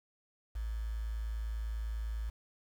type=tone with quantisation; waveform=sine; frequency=55 Hz; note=A1; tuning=in tune; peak=-34 dBFS; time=0.55-2.3 s; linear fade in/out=10 ms; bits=9; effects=none